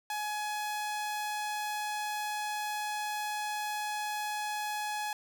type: tone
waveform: sawtooth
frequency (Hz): 842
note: G#5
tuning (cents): +24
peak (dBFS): -29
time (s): 0.1-5.13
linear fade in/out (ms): 2
effects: none